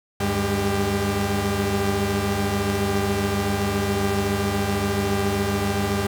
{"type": "tone cluster", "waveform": "sawtooth", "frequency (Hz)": [74.6, 98.2, 203.8, 393.7], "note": ["D2", "G2", "G#3", "G4"], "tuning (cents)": [28, 4, -32, 8], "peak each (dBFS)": [-28, -22, -21, -22], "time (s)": [0.2, 6.07], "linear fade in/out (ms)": 5, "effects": []}